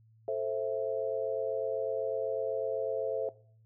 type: chord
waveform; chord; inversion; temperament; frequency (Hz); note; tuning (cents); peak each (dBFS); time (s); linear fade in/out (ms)
sine; A minor; none; just; 440 / 528 / 660; A4 / C5 / E5; 0 / +16 / +2; -34; 0.28-3.29; 2
effects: noise-tail reverb RT60 0.5 s tail -19 dB re dry + added 111 Hz sine -59 dBFS peak until 3.65 s